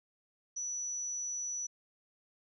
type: tone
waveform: sine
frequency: 5920 Hz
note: F#8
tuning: in tune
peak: -35 dBFS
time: 0.56-1.67 s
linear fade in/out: 10 ms
effects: none